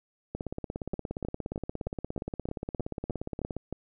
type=two click trains; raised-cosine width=2 ms; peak=-20 / -20 dBFS; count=10 / 56; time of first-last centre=0.94-3.726 / 0.35-3.566 s; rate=3.23 / 17.1 Hz; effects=none